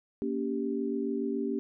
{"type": "chord", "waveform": "sine", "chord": "G diminished", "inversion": "first", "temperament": "just", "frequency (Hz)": [235.2, 282.2, 392], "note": ["Bb3", "Db4", "G4"], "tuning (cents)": [16, 31, 0], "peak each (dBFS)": -33, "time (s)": [0.22, 1.59], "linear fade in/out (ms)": 0, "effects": []}